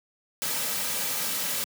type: noise with comb filter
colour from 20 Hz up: white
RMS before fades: -29 dBFS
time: 0.42-1.64 s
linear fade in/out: 0 ms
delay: 2.8 ms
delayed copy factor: -0.55
effects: high-pass 150 Hz 12 dB/octave